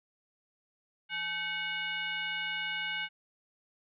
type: tone with frequency modulation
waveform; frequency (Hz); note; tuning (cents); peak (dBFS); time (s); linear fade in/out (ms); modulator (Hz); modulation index
sine; 2217; C#7; 0; -32; 1.09-3.09; 50; 683; 1.4
effects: none